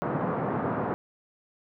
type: band-pass noise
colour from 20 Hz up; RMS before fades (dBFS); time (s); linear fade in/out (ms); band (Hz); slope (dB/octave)
pink; -29; 0.02-0.94; 0; 130 to 1300; 24
effects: none